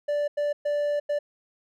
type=tone bursts at uneven times; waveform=triangle; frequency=585 Hz; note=D5; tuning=7 cents flat; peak=-21 dBFS; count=4; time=0.08-0.28 / 0.37-0.53 / 0.65-1 / 1.09-1.19 s; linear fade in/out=10 ms; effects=none